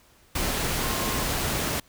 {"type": "tone in noise", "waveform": "sine", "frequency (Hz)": 1066, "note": "C6", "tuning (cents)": 32, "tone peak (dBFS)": -35, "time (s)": [0.83, 1.23], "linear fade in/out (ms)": 5, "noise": "pink", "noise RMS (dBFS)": -27, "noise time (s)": [0.35, 1.8], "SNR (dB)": -11, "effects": ["pink hiss -58 dBFS RMS until 1.88 s"]}